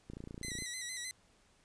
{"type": "click train", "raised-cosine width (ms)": 3, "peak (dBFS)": -32, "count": 16, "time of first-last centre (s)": [0.1, 0.623], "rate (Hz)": 28.7}
{"type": "tone with vibrato", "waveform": "10% pulse", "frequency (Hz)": 1984, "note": "B6", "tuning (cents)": 7, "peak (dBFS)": -30, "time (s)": [0.43, 1.11], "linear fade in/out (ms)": 0, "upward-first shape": "square", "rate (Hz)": 6.5, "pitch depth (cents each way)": 49}
{"effects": ["pink hiss -68 dBFS RMS until 1.64 s", "resampled to 22050 Hz"]}